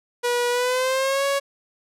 sawtooth tone with pitch glide, 484.6 to 556.7 Hz, B4 to C#5, -33 to +7 cents, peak -16 dBFS, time 0.23-1.4 s, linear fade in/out 20 ms, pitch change +240 cents, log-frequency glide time 0.5-1.25 s, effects low-pass 12000 Hz 12 dB/octave

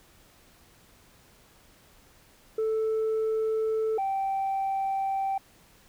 sine tone pair in turn, 440 / 778.4 Hz, A4 / G5, 0 / -12 cents, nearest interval minor seventh, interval 988 cents, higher second, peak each -22 / -24 dBFS, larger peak first, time 2.58-3.98 / 3.98-5.38 s, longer neither, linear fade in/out 5 ms, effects tanh soft clip ceiling -23 dBFS + pink hiss -58 dBFS RMS until 5.88 s

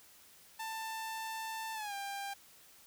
sawtooth tone with pitch glide, 889 to 796.6 Hz, A5 to G5, +18 to +28 cents, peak -35 dBFS, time 0.59-2.34 s, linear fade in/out 10 ms, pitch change -190 cents, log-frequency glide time 1.74-1.94 s, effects white hiss -60 dBFS RMS until 2.86 s

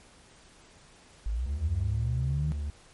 sine linear sweep, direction up, 49 to 155.56 Hz, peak -27 dBFS, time 1.26-2.52 s, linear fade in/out 0 ms
triangle tone with pitch glide, 71.6 to 73.02 Hz, D2 to D2, -43 to -9 cents, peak -28 dBFS, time 1.46-2.7 s, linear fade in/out 0 ms, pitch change +34 cents, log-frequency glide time 2.19-2.26 s
effects pink hiss -56 dBFS RMS until 2.93 s + MP3 48 kbps

